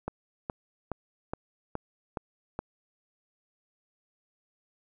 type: click train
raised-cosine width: 1 ms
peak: -18 dBFS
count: 7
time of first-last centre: 0.08-2.59 s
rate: 2.39 Hz
effects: none